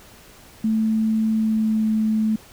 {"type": "tone with pitch glide", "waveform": "sine", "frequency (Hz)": [220, 217.9], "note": ["A3", "A3"], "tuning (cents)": [0, -17], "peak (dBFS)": -17, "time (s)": [0.64, 2.36], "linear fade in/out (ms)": 5, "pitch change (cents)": -17, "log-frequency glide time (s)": [1.3, 1.9], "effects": ["pink hiss -47 dBFS RMS until 2.52 s"]}